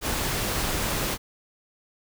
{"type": "noise", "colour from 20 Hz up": "pink", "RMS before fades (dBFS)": -27, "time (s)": [0.01, 1.18], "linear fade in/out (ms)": 50, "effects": []}